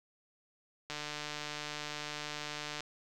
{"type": "click train", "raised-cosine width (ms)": 0.2, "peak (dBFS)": -22, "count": 285, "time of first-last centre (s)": [0.9, 2.806], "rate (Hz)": 149, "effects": []}